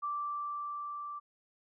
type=tone with level ramp; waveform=sine; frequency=1170 Hz; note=D6; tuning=7 cents flat; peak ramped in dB=-32 to -39 dBFS; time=0.02-1.2 s; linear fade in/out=20 ms; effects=none